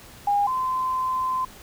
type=tone pair in turn; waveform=sine; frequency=813 / 1031 Hz; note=G#5 / C6; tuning=-37 / -26 cents; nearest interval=major third; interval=411 cents; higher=second; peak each=-18 / -22 dBFS; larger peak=first; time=0.27-0.47 / 0.47-1.45 s; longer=second; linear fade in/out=5 ms; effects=pink hiss -46 dBFS RMS until 1.62 s